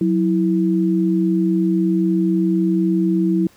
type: tone pair together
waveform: sine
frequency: 183.9 / 327.7 Hz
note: F#3 / E4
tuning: -10 / -10 cents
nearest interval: minor seventh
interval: 1000 cents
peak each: -17 dBFS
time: 0.01-3.47 s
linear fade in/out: 2 ms
effects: pink hiss -52 dBFS RMS until 3.56 s + high-pass 60 Hz 12 dB/octave